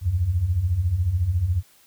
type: beating tone pair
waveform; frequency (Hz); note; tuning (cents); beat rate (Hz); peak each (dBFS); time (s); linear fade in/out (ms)
sine; 77.8 / 91.8; D#2 / F#2; 0 / -13; 14; -26 / -20; 0.01-1.63; 50
effects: white hiss -56 dBFS RMS until 1.86 s